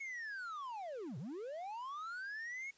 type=linear two-way sweep; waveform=triangle; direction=down then up; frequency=2217 to 114.5 to 2217 Hz; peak=-40 dBFS; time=0-2.71 s; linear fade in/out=10 ms; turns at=1.18 s; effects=white hiss -68 dBFS RMS until 2.77 s + resampled to 16000 Hz